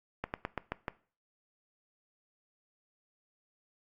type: slowing click train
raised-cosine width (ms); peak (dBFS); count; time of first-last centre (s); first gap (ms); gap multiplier
0.5; -18; 6; 0.24-0.882; 99; 1.13
effects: noise-tail reverb RT60 0.4 s tail -19 dB re dry + Opus 48 kbps